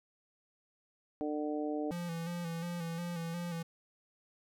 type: harmonic tone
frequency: 150 Hz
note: D3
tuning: 37 cents sharp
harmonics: 2 / 3 / 4 / 5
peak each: -35 / -39 / -41 / -43 dBFS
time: 1.21-1.91 s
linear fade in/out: 0 ms
type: tone with vibrato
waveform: square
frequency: 170 Hz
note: F3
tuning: 46 cents flat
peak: -37 dBFS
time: 1.91-3.63 s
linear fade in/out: 10 ms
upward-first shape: square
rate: 2.8 Hz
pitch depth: 37 cents each way
effects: none